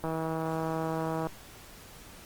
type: click train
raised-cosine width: 1 ms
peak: -19 dBFS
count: 199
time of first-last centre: 0.04-1.27 s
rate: 161 Hz
effects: pink hiss -50 dBFS RMS until 2.25 s + Opus 32 kbps